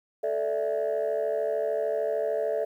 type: chord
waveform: sine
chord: A suspended fourth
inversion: none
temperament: just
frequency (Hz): 440 / 586.7 / 660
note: A4 / D5 / E5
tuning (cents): 0 / -2 / +2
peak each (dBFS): -28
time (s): 0.23-2.65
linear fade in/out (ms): 10
effects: tanh soft clip ceiling -20 dBFS + 10-bit